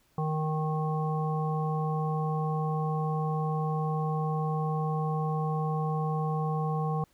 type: harmonic tone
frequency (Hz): 155.56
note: D#3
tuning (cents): 0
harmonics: 1 / 3 / 5 / 7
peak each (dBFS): -28 / -36 / -35 / -37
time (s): 0.18-7.04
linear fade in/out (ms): 2
effects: pink hiss -67 dBFS RMS until 7.13 s